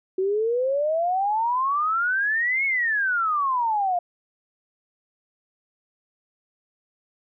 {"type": "exponential two-way sweep", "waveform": "sine", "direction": "up then down", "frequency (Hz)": [370, 2216, 690], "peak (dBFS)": -20, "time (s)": [0.18, 3.99], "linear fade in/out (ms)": 5, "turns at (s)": 2.65, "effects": []}